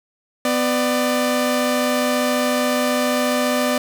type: tone pair together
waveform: sawtooth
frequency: 250 / 594.6 Hz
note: B3 / D5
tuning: +21 / +21 cents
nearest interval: octave + minor third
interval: 1500 cents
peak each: -16 dBFS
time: 0.45-3.78 s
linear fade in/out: 2 ms
effects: none